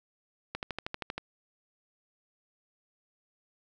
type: click train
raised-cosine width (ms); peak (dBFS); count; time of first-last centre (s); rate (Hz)
0.3; -18; 9; 0.55-1.18; 12.7
effects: none